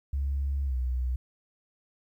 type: tone with pitch glide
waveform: sine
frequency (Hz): 69.3 to 62.82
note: C#2 to B1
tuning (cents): 0 to +30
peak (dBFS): -25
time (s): 0.13-1.16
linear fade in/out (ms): 5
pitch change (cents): -170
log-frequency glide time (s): 0.65-0.76
effects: tanh soft clip ceiling -22 dBFS + 11-bit